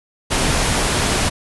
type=low-pass noise; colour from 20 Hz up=pink; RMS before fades=-18 dBFS; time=0.3-1.3 s; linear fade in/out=20 ms; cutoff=11000 Hz; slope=96 dB/octave; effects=none